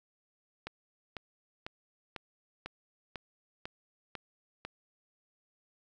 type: click train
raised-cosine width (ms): 0.3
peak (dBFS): -23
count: 9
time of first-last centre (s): 0.67-4.65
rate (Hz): 2.01
effects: none